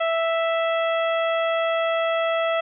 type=harmonic tone; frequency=659.3 Hz; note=E5; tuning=in tune; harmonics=1 / 2 / 3 / 4 / 5; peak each=-21 / -27 / -31 / -33 / -35 dBFS; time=0-2.61 s; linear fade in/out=10 ms; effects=none